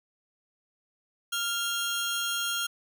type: tone pair together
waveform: sawtooth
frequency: 1392 / 3246 Hz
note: F6 / G#7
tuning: -6 / -40 cents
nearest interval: octave + minor third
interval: 1466 cents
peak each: -27 / -28 dBFS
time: 1.32-2.67 s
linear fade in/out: 10 ms
effects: none